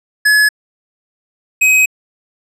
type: tone pair in turn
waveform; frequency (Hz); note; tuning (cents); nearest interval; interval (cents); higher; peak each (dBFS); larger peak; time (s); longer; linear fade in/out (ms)
square; 1700 / 2530; G#6 / D#7; +40 / +28; perfect fifth; 688; second; -8; neither; 0.25-0.49 / 1.61-1.86; second; 10
effects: low-pass 12000 Hz 12 dB/octave